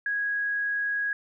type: tone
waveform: sine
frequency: 1655 Hz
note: G#6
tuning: 6 cents flat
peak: -25 dBFS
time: 0.06-1.13 s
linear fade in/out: 2 ms
effects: none